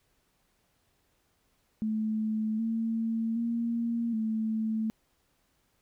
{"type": "tone with pitch steps", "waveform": "sine", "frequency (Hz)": [217.4, 226, 233, 220.1], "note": ["A3", "A3", "A#3", "A3"], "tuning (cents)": [-21, 47, -1, 1], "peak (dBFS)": -27, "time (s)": [1.82, 4.9], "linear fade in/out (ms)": 0, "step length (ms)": 770, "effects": ["pink hiss -72 dBFS RMS until 5.81 s"]}